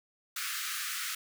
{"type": "high-pass noise", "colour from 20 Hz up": "pink", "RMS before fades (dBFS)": -36, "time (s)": [0.36, 1.15], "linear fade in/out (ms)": 5, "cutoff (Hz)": 1200, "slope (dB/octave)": 96, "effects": []}